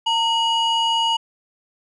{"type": "ring-modulated tone", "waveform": "triangle", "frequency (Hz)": 1910, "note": "A#6", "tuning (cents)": 42, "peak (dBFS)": -12, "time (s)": [0.06, 1.17], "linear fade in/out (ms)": 10, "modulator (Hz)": 995, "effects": ["resampled to 24000 Hz"]}